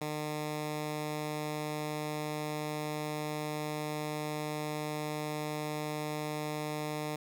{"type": "tone", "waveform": "10% pulse", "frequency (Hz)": 151.4, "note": "D#3", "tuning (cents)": -47, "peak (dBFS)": -26, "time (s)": [0.01, 7.16], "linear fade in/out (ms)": 5, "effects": []}